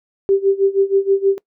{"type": "tone with tremolo", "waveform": "sine", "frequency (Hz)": 392, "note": "G4", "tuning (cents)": 0, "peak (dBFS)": -9, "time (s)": [0.29, 1.38], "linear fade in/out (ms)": 0, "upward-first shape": "sine", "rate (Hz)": 6.3, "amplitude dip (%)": 90, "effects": ["noise-tail reverb RT60 0.1 s tail -22 dB re dry"]}